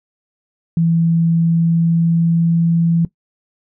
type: tone with pitch glide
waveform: sine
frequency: 166.2 to 167.45 Hz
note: E3 to E3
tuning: +15 to +27 cents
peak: -11 dBFS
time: 0.77-3.05 s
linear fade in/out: 2 ms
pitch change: +12 cents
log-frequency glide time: 1.31-2.67 s
effects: noise-tail reverb RT60 0.1 s tail -17 dB re dry